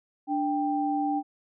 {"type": "tone pair together", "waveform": "sine", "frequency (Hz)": [293.9, 787.3], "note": ["D4", "G5"], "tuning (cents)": [1, 7], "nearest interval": "octave + perfect fourth", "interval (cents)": 1706, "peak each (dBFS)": -27, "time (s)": [0.27, 1.23], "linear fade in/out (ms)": 50, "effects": []}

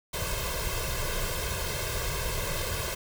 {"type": "noise with comb filter", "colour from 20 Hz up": "pink", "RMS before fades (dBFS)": -31, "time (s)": [0.13, 2.95], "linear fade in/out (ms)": 10, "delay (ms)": 1.9, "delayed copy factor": 1, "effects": []}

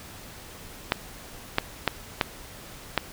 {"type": "clicks", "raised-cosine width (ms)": 0.3, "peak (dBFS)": -4, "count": 5, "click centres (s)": [0.921, 1.584, 1.877, 2.212, 2.977], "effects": ["pink hiss -44 dBFS RMS until 3.12 s"]}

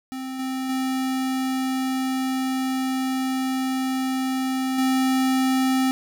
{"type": "tone with level steps", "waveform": "square", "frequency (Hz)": 261.6, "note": "C4", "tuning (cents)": 0, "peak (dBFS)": [-30, -26, -23, -19], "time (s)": [0.12, 5.91], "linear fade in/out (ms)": 0, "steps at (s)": [0.39, 0.69, 4.78], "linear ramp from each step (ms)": 5, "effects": []}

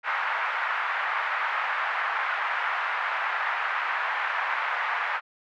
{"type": "band-pass noise", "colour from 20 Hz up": "white", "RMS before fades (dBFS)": -28, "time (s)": [0.03, 5.21], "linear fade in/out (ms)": 50, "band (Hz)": [830, 1900], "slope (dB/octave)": 24, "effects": []}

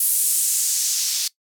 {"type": "noise with band-pass filter sweep", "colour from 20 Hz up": "blue", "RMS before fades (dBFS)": -21, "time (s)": [0, 1.28], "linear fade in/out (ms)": 5, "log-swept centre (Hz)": [11000, 4800], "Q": 1.7, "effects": ["noise-tail reverb RT60 0.1 s tail -20 dB re dry"]}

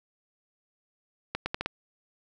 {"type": "accelerating click train", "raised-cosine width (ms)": 0.3, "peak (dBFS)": -13, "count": 5, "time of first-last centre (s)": [1.35, 1.66], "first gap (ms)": 110, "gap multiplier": 0.77, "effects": []}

